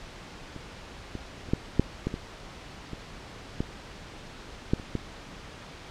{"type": "clicks", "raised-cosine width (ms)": 3, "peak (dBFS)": [-27, -21, -29, -10, -6, -14, -19, -24, -14, -9, -27, -15], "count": 12, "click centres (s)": [0.563, 1.153, 1.488, 1.535, 1.796, 2.07, 2.141, 2.933, 3.605, 4.735, 4.798, 4.953], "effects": ["pink hiss -44 dBFS RMS until 5.9 s", "low-pass 5000 Hz 12 dB/octave"]}